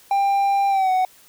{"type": "tone with pitch glide", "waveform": "triangle", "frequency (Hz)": [794, 745.1], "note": ["G5", "F#5"], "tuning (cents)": [22, 12], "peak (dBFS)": -14, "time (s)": [0.11, 1.05], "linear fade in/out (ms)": 2, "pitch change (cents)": -110, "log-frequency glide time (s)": [0.69, 0.91], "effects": ["white hiss -51 dBFS RMS until 1.28 s"]}